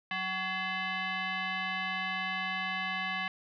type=tone with frequency modulation; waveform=sine; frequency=185 Hz; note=F#3; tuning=in tune; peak=-31 dBFS; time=0.11-3.28 s; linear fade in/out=2 ms; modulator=941 Hz; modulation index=2.9; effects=none